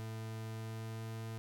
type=tone with pitch glide; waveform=40% pulse; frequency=111.1 to 112.26 Hz; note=A2 to A2; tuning=+17 to +35 cents; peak=-40 dBFS; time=0-1.38 s; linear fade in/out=0 ms; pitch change=+18 cents; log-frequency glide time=0.46-1.24 s; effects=none